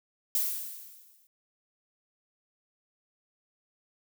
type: noise with exponential decay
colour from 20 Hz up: violet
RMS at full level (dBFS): -26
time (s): 0.35-1.27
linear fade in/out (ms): 1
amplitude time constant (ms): 200
effects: none